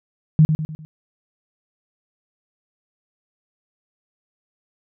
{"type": "tone with echo", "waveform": "sine", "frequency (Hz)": 155.5, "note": "D#3", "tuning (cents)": -1, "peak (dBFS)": -8, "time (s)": [0.39, 0.45], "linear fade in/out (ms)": 0, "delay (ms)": 100, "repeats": 4, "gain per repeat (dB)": -7, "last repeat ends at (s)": 0.85, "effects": []}